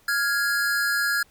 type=tone pair together; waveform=square; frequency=1403 / 1659.8 Hz; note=F6 / G#6; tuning=+8 / -1 cents; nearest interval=minor third; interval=291 cents; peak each=-26 / -24 dBFS; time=0.08-1.23 s; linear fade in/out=5 ms; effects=pink hiss -59 dBFS RMS until 1.3 s